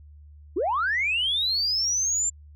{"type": "linear sweep", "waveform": "sine", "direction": "up", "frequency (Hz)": [296.9, 7370], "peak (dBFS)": -21, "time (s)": [0.56, 2.3], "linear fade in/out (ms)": 10, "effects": ["tanh soft clip ceiling -17 dBFS", "added 74 Hz sine -45 dBFS peak until 2.55 s"]}